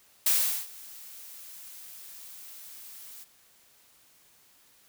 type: noise with ADSR envelope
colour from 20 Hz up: blue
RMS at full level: -22 dBFS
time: 0.26-3.25 s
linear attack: 6 ms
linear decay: 400 ms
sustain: -24 dB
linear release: 27 ms
effects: white hiss -61 dBFS RMS until 4.88 s